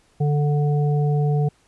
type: harmonic tone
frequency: 146.83 Hz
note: D3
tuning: in tune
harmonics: 1 / 3 / 5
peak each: -17 / -27 / -31 dBFS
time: 0.2-1.49 s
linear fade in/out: 10 ms
effects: pink hiss -60 dBFS RMS until 1.67 s + resampled to 24000 Hz